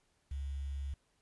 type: tone with quantisation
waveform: sine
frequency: 69.3 Hz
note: C#2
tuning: in tune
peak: -36 dBFS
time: 0.31-0.94 s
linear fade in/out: 5 ms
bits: 10
effects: pink hiss -75 dBFS RMS until 1.21 s + resampled to 24000 Hz